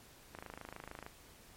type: click train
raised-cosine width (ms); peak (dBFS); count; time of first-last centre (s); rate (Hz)
0.5; -30; 20; 0.35-1.064; 26.6
effects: pink hiss -59 dBFS RMS until 1.56 s + MP3 64 kbps